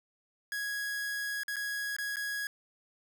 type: tone with dropouts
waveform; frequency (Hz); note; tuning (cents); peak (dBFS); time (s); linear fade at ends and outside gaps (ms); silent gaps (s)
45% pulse; 1661.2; G#6; 0; -33; 0.52-2.47; 1; 1.434-1.481 / 1.559-1.566 / 1.965-1.985 / 2.159-2.168
effects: none